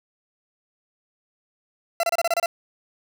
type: tone bursts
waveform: 40% pulse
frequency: 677 Hz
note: E5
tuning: 46 cents sharp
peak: -18 dBFS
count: 8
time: 2-2.46 s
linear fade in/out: 2 ms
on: 33 ms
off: 28 ms
effects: none